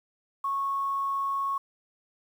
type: tone with quantisation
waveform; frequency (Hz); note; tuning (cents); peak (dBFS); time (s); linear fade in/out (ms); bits
sine; 1101; C#6; -12; -26; 0.44-1.58; 5; 9
effects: none